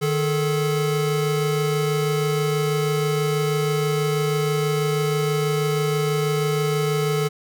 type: tone pair together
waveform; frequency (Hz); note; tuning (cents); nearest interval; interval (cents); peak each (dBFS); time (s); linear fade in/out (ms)
square; 152.6 / 431.6; D#3 / A4; -33 / -33; octave + tritone; 1800; -23 / -23; 0.01-7.29; 20
effects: none